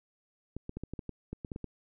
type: clicks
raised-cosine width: 3 ms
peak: -25 dBFS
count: 12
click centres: 0.566 / 0.694 / 0.77 / 0.836 / 0.936 / 0.992 / 1.093 / 1.33 / 1.448 / 1.518 / 1.561 / 1.643 s
effects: none